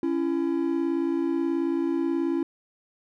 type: tone pair together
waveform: triangle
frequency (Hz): 277.2 / 335.7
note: C#4 / E4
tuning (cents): 0 / +32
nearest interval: minor third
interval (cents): 332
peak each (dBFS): -25 / -23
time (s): 0.03-2.43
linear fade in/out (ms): 2
effects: none